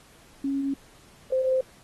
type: tone pair in turn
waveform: sine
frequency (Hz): 275.6 / 520.3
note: C#4 / C5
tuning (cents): -10 / -10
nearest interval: major seventh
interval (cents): 1100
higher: second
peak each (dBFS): -24 / -20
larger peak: second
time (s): 0.44-0.74 / 1.32-1.61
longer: first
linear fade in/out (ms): 5
effects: pink hiss -55 dBFS RMS until 1.83 s + AAC 32 kbps